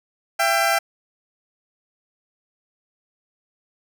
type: tone pair together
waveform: 20% pulse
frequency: 672.7 / 790 Hz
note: E5 / G5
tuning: +35 / +13 cents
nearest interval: minor third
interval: 278 cents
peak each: -15 dBFS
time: 0.39-0.79 s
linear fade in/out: 10 ms
effects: none